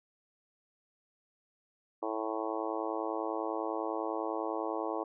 harmonic tone, 110 Hz, A2, in tune, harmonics 3 / 4 / 5 / 6 / 7 / 8 / 9 / 10, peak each -38 / -39 / -40 / -41 / -41 / -42 / -43 / -43 dBFS, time 2.02-5.04 s, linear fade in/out 10 ms, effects none

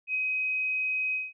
sine tone with ADSR envelope, 2525 Hz, D#7, 25 cents sharp, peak -24 dBFS, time 0.07-1.33 s, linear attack 78 ms, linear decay 4 ms, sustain -2 dB, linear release 190 ms, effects none

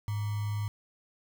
sine tone with sample-and-hold, 104.3 Hz, G#2, 8 cents sharp, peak -29 dBFS, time 0.08-0.68 s, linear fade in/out 0 ms, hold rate 1050 Hz, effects none

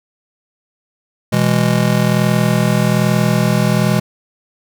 square chord, E major, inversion second, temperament just, 123.61 / 164.81 / 206 Hz, B2 / E3 / G#3, +2 / 0 / -14 cents, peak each -17 dBFS, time 1.32-4 s, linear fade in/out 10 ms, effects none

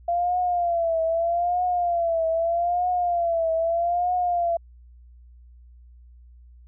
sine tone with vibrato, 686 Hz, F5, 31 cents flat, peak -20 dBFS, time 0.08-4.57 s, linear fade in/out 5 ms, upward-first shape triangle, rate 0.8 Hz, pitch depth 100 cents each way, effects added 60 Hz sine -46 dBFS peak until 6.67 s

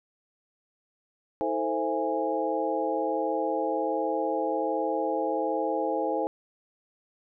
sine tone cluster, 321.5 / 442.7 / 524 / 669 / 825 Hz, E4 / A4 / C5 / E5 / G#5, -43 / +11 / +2 / +25 / -12 cents, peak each -32 / -32 / -30 / -34 / -31 dBFS, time 1.41-6.27 s, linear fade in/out 0 ms, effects none

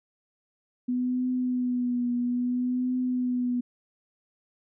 sine tone with vibrato, 247.8 Hz, B3, 6 cents sharp, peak -24 dBFS, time 0.88-3.61 s, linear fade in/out 10 ms, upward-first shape triangle, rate 0.6 Hz, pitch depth 39 cents each way, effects none

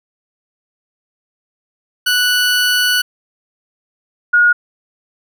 20% pulse / sine tone pair in turn, 1480 / 1440.4 Hz, F#6 / F#6, 0 / -47 cents, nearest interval unison, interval 47 cents, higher first, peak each -7 dBFS, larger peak neither, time 2.06-3.02 / 4.33-4.53 s, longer first, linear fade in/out 10 ms, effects none

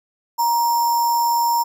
sine tone with sample-and-hold, 941 Hz, A#5, 16 cents sharp, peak -15 dBFS, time 0.38-1.64 s, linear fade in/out 20 ms, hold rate 6300 Hz, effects none

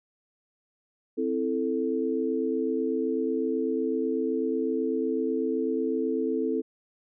sine chord, A minor, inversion first, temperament equal, 261.6 / 329.6 / 440 Hz, C4 / E4 / A4, 0 / 0 / 0 cents, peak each -29 / -30 / -28 dBFS, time 1.17-6.62 s, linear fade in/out 20 ms, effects none

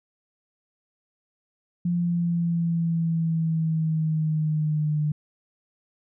sine exponential sweep, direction down, 174.61 to 150 Hz, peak -21 dBFS, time 1.85-5.12 s, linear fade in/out 5 ms, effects none

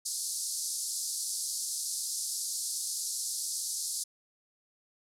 white band-pass noise, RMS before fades -35 dBFS, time 0.05-4.04 s, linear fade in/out 10 ms, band 4400 to 11000 Hz, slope 48 dB/octave, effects none

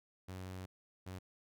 sawtooth tone bursts at uneven times, 92.9 Hz, F#2, 7 cents sharp, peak -40 dBFS, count 2, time 0.28-0.66 / 1.06-1.19 s, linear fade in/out 10 ms, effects none

